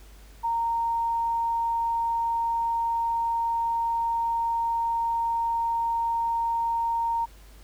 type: tone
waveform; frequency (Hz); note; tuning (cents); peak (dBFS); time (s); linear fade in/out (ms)
sine; 925; A#5; -14; -23; 0.43-7.26; 20
effects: added 50 Hz sine -47 dBFS peak until 7.63 s + pink hiss -55 dBFS RMS until 7.63 s